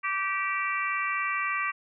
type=harmonic tone; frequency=388.4 Hz; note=G4; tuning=16 cents flat; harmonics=3 / 4 / 5 / 6 / 7; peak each=-30 / -37 / -32 / -32 / -38 dBFS; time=0.03-1.72 s; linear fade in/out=20 ms; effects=none